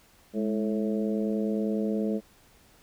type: harmonic tone with a mistuned harmonic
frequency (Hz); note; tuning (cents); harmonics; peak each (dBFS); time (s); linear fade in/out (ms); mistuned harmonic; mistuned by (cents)
109.6; A2; -6; 2 / 3 / 4 / 5 / 6; -27 / -34 / -32 / -36 / -41; 0.33-2.21; 50; 2; -66
effects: pink hiss -59 dBFS RMS until 2.82 s